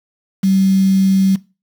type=tone with quantisation; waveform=sine; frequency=192 Hz; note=G3; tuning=36 cents flat; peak=-10 dBFS; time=0.43-1.36 s; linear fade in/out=10 ms; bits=5; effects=noise-tail reverb RT60 0.3 s tail -20 dB re dry